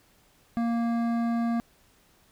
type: tone with hard clipping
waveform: triangle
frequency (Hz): 233.1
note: A#3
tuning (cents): 0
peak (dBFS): -26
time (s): 0.57-1.6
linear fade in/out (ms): 0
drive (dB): 16
effects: pink hiss -62 dBFS RMS until 2.31 s